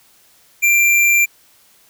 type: tone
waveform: square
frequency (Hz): 2369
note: D7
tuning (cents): +14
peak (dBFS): -11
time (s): 0.62-1.26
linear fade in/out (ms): 20
effects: white hiss -52 dBFS RMS until 1.89 s